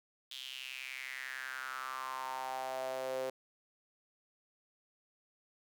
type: tone with high-pass filter sweep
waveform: sawtooth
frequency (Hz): 130.81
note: C3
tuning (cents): 0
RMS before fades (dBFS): -41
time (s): 0.31-3.3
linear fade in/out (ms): 5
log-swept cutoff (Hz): 3400 to 480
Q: 5.6
effects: none